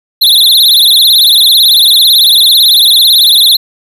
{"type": "tone with vibrato", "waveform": "square", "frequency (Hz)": 3796, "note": "A#7", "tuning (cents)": 31, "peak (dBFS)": -3, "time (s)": [0.21, 3.57], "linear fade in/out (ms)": 10, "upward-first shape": "triangle", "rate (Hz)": 18, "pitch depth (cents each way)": 220, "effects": []}